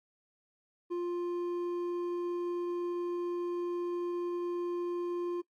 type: tone with hard clipping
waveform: sine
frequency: 350 Hz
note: F4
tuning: 4 cents sharp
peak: -33 dBFS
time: 0.9-5.42 s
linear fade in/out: 20 ms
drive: 5 dB
effects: noise-tail reverb RT60 0.1 s tail -23 dB re dry + AAC 48 kbps